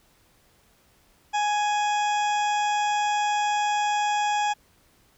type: harmonic tone with a mistuned harmonic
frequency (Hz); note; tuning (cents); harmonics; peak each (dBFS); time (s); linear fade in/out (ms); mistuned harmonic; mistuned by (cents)
833; G#5; +5; 1 / 2 / 3 / 4 / 6 / 7 / 8 / 9; -22 / -33 / -34 / -35 / -44 / -44 / -46 / -41; 1.33-4.54; 20; 9; -51
effects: pink hiss -61 dBFS RMS until 5.17 s